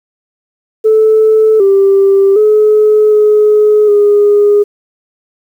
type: tone with pitch steps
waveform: sine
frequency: 436.7 / 392.6 / 426.4 / 423 / 411.8 Hz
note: A4 / G4 / G#4 / G#4 / G#4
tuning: -13 / +3 / +46 / +32 / -15 cents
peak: -3 dBFS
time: 0.84-4.64 s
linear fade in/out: 20 ms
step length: 760 ms
effects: tanh soft clip ceiling 0 dBFS + 7-bit